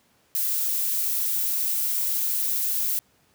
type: noise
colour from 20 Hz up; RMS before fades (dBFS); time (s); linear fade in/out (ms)
violet; -25; 0.35-2.99; 0
effects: pink hiss -63 dBFS RMS until 3.34 s + high-pass 80 Hz 12 dB/octave